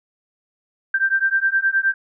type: beating tone pair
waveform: sine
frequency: 1568 / 1577.6 Hz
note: G6 / G6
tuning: 0 / +11 cents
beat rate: 9.6 Hz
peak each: -19 dBFS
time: 0.94-1.94 s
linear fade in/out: 5 ms
effects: none